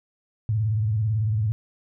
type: tone with vibrato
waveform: sine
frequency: 107.9 Hz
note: A2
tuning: 33 cents flat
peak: -20 dBFS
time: 0.49-1.52 s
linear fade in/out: 0 ms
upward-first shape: square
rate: 18 Hz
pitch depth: 92 cents each way
effects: none